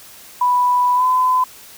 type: tone with pitch glide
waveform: sine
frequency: 987.8 to 1013.8 Hz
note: B5 to B5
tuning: 0 to +45 cents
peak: -12 dBFS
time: 0.41-1.44 s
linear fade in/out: 5 ms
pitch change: +45 cents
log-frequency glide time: 0.95-1.04 s
effects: white hiss -41 dBFS RMS until 1.77 s